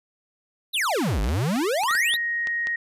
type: exponential two-way sweep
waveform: square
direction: down then up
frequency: 4186 to 47.2 to 4186 Hz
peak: -22 dBFS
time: 0.73-2.17 s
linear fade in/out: 20 ms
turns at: 1.21 s
type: clicks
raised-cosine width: 0.2 ms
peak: -17 dBFS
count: 9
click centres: 1.243 / 1.291 / 1.56 / 1.835 / 1.91 / 1.952 / 2.139 / 2.472 / 2.671 s
type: tone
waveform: sine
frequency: 1875 Hz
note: A#6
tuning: 10 cents sharp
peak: -23 dBFS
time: 1.88-2.76 s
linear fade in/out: 5 ms
effects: resampled to 32000 Hz